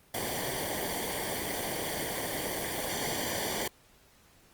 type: noise with comb filter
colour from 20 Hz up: pink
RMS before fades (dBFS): -33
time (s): 0.14-3.68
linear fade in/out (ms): 5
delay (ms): 0.76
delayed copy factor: -0.9
effects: pink hiss -61 dBFS RMS until 4.53 s + Opus 32 kbps